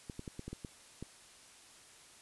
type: clicks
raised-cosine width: 3 ms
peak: -29 dBFS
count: 8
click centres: 0.098 / 0.194 / 0.278 / 0.394 / 0.48 / 0.53 / 0.648 / 1.026 s
effects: white hiss -58 dBFS RMS until 2.21 s + resampled to 24000 Hz